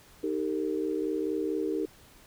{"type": "chord", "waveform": "sine", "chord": "Eb major", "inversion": "none", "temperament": "equal with one note detuned", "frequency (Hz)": [311.1, 392, 456.3], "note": ["Eb4", "G4", "Bb4"], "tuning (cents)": [0, 0, -37], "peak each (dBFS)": [-31, -32, -33], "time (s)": [0.23, 1.86], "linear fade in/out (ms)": 10, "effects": ["pink hiss -56 dBFS RMS until 2.26 s"]}